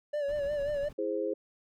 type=tone with vibrato; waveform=triangle; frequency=578 Hz; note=D5; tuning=28 cents flat; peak=-27 dBFS; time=0.13-0.89 s; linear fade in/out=10 ms; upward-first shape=sine; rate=5.6 Hz; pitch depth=58 cents each way
type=noise with tremolo; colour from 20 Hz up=brown; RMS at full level=-45 dBFS; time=0.28-0.93 s; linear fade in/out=5 ms; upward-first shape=square; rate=13 Hz; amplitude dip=35%
type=chord; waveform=sine; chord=E augmented; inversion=none; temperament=equal; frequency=329.6 / 415.3 / 523.3 Hz; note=E4 / G#4 / B#4; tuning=0 / 0 / 0 cents; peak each=-35 / -33 / -33 dBFS; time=0.98-1.34 s; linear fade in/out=10 ms
effects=none